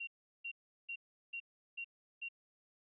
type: tone bursts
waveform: sine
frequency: 2755 Hz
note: F7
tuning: 24 cents flat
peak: -40 dBFS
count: 6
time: 0-2.288 s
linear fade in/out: 10 ms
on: 73 ms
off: 370 ms
effects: none